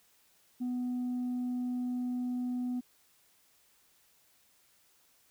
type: tone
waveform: sine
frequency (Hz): 248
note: B3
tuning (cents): +7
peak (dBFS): -29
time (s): 0.6-2.81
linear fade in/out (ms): 20
effects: tanh soft clip ceiling -30 dBFS + white hiss -67 dBFS RMS until 5.3 s